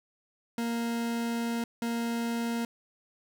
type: tone bursts at uneven times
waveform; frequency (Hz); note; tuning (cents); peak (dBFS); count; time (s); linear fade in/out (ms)
40% pulse; 233.1; A#3; 0; -28; 2; 0.58-1.64 / 1.82-2.65; 2
effects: none